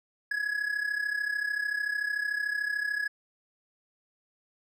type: tone with amplitude modulation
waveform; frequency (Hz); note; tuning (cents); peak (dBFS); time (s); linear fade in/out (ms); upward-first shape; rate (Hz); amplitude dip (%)
triangle; 1681; G#6; +20; -23; 0.31-3.08; 5; sine; 33.5; 75
effects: none